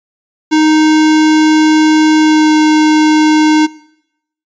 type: tone with pitch glide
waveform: square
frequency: 310.6 to 308.3 Hz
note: D#4 to D#4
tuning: -3 to -16 cents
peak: -7 dBFS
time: 0.51-3.67 s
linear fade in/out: 20 ms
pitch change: -13 cents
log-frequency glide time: 2.18-2.53 s
effects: noise-tail reverb RT60 0.8 s tail -21 dB re dry + resampled to 16000 Hz